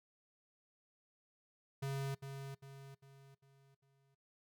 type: tone with echo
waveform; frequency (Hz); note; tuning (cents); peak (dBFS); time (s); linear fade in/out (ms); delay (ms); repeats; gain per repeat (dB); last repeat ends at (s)
square; 137.1; C#3; -19; -38; 1.82-2.15; 10; 400; 5; -7; 4.15
effects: noise-tail reverb RT60 0.3 s tail -25 dB re dry